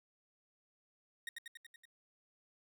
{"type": "tone with echo", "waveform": "30% pulse", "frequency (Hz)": 1864.7, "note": "A#6", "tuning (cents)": 0, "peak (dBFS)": -37, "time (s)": [1.27, 1.29], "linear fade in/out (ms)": 2, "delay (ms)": 94, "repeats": 6, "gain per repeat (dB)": -3, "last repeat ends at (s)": 1.854, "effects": []}